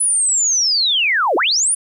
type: linear two-way sweep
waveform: sine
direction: down then up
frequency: 10090 to 302.3 to 10090 Hz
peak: -13 dBFS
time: 0-1.75 s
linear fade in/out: 10 ms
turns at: 1.36 s
effects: 9-bit